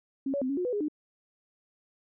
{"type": "tone with pitch steps", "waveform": "sine", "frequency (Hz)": [271.4, 564, 257.6, 278.2, 360.6, 494.8, 413, 301.5], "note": ["C#4", "C#5", "C4", "C#4", "F#4", "B4", "G#4", "D4"], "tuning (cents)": [-36, 30, -27, 6, -45, 3, -10, 46], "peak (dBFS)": -27, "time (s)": [0.26, 0.884], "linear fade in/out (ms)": 5, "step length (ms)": 78, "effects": []}